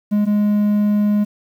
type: tone pair in turn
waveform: triangle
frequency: 207.7 / 207.7 Hz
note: G#3 / G#3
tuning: 0 / 0 cents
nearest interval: unison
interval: 0 cents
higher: neither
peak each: -11 dBFS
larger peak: neither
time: 0.11-0.26 / 0.26-1.25 s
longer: second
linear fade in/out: 20 ms
effects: 8-bit